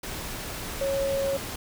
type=tone in noise; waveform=sine; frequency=549 Hz; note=C#5; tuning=17 cents flat; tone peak=-24 dBFS; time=0.81-1.37 s; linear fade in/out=5 ms; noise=pink; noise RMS=-35 dBFS; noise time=0.03-1.56 s; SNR=+8 dB; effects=none